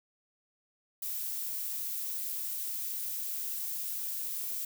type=noise; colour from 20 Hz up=violet; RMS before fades=-36 dBFS; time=1.02-4.65 s; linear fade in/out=5 ms; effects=none